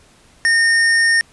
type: tone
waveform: square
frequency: 1832 Hz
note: A#6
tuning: 31 cents flat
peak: -12 dBFS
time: 0.45-1.21 s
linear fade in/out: 0 ms
effects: pink hiss -50 dBFS RMS until 1.32 s + resampled to 24000 Hz